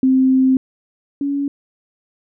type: tone pair in turn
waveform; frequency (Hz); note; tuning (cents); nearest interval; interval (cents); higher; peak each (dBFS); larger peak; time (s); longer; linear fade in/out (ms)
sine; 261.6 / 281.8; C4 / C#4; 0 / +29; minor second; 129; second; -10 / -17; first; 0.03-0.57 / 1.21-1.48; first; 2
effects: none